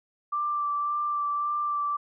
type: tone with vibrato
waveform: sine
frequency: 1174.7 Hz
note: D6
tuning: in tune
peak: -25 dBFS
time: 0.32-1.97 s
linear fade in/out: 10 ms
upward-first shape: sine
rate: 1.8 Hz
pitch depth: 14 cents each way
effects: none